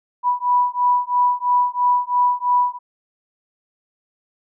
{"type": "beating tone pair", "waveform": "sine", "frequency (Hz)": [982, 985], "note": ["B5", "B5"], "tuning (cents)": [-10, -5], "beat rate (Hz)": 3, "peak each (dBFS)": -18, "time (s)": [0.23, 2.79], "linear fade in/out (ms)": 50, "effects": []}